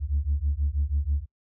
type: beating tone pair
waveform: sine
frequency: 69 / 75.2 Hz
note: C#2 / D2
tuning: -7 / +42 cents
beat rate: 6.2 Hz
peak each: -25 dBFS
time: 0-1.26 s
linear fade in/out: 50 ms
effects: noise-tail reverb RT60 0.1 s tail -26 dB re dry + tanh soft clip ceiling -17 dBFS